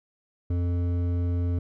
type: tone with hard clipping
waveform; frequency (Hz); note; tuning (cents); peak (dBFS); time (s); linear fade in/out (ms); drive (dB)
triangle; 87.6; F2; +6; -25; 0.5-1.59; 5; 14
effects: none